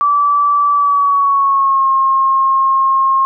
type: tone with pitch glide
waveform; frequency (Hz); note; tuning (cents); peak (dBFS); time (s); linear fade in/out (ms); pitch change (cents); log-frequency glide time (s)
sine; 1157 to 1073.3; D6 to C6; -26 to +44; -9; 0.01-3.25; 0; -130; 0.73-1.89
effects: none